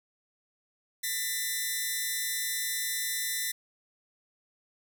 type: tone pair together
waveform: 5% pulse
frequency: 1795 / 2000 Hz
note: A6 / B6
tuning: +34 / +21 cents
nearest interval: major second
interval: 187 cents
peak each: -23 / -21 dBFS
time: 1.03-3.52 s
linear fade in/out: 10 ms
effects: none